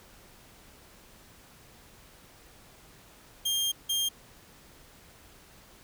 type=tone bursts at uneven times; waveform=sawtooth; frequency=3205 Hz; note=G7; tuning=38 cents sharp; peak=-23 dBFS; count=2; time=3.45-3.72 / 3.89-4.09 s; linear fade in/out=10 ms; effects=pink hiss -55 dBFS RMS until 5.83 s